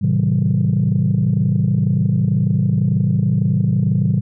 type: chord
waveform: sine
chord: A diminished seventh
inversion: none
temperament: just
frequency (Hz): 110 / 132 / 158.4 / 190.08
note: A2 / C3 / Eb3 / Gb3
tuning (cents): 0 / +16 / +31 / +47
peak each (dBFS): -18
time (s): 0.01-4.21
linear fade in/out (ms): 20
effects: tanh soft clip ceiling -7 dBFS